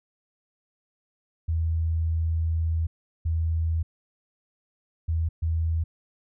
sine tone bursts at uneven times, 81.5 Hz, E2, 19 cents flat, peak -22 dBFS, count 4, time 1.48-2.87 / 3.25-3.83 / 5.08-5.29 / 5.42-5.84 s, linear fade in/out 10 ms, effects none

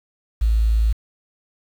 sine tone with quantisation, 55 Hz, A1, in tune, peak -14 dBFS, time 0.41-0.93 s, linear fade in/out 10 ms, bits 7, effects none

